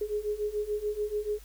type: beating tone pair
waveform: sine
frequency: 415.4 / 422.3 Hz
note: G#4 / G#4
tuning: 0 / +29 cents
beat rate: 6.9 Hz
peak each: -33 / -31 dBFS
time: 0.01-1.39 s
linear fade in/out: 5 ms
effects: added 50 Hz sine -48 dBFS peak until 1.44 s + white hiss -56 dBFS RMS until 1.44 s